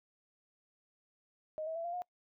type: tone with pitch steps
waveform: sine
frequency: 622.3 / 644.6 / 667.7 / 691.7 / 716.5 Hz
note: D#5 / E5 / E5 / F5 / F5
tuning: 0 / -39 / +22 / -17 / +44 cents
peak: -36 dBFS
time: 1.58-2.02 s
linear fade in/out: 0 ms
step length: 88 ms
effects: noise-tail reverb RT60 0.1 s tail -26 dB re dry